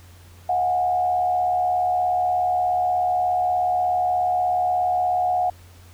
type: tone with frequency modulation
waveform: sine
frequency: 727 Hz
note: F#5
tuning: 31 cents flat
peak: -18 dBFS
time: 0.49-5.5 s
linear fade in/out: 5 ms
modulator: 76.7 Hz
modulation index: 0.54
effects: added 88 Hz sine -45 dBFS peak until 5.93 s + pink hiss -52 dBFS RMS until 5.93 s